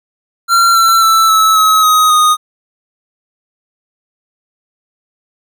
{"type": "tone with pitch steps", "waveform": "square", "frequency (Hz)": [1370, 1347.2, 1324.9, 1302.9, 1281.2, 1259.9, 1239], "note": ["F6", "E6", "E6", "E6", "E6", "D#6", "D#6"], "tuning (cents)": [-34, 37, 8, -21, -50, 21, -8], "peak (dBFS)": -7, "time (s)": [0.48, 2.37], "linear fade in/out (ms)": 50, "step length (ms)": 270, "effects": []}